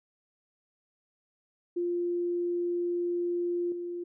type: tone with level steps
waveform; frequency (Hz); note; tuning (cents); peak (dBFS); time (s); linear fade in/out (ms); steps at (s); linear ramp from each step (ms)
sine; 349.2; F4; 0; -27 / -33; 1.76-4.04; 10; 3.72; 2
effects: none